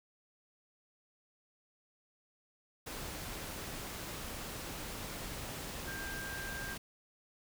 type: tone in noise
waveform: sine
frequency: 1591 Hz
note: G6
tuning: 25 cents sharp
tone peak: -42 dBFS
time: 5.87-6.75 s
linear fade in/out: 10 ms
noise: pink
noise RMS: -43 dBFS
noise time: 2.86-6.78 s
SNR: -2 dB
effects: none